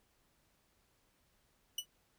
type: tone with exponential decay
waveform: sawtooth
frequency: 2957 Hz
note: F#7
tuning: 2 cents flat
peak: -29 dBFS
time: 1.78-1.86 s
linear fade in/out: 5 ms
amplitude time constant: 16 ms
effects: pink hiss -74 dBFS RMS until 2.18 s